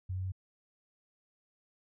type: tone with pitch steps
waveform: sine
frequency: 92.5 / 93.25 / 94.01 Hz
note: F#2 / F#2 / F#2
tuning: 0 / +14 / +28 cents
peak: -33 dBFS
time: 0.09-0.321 s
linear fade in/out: 10 ms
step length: 77 ms
effects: none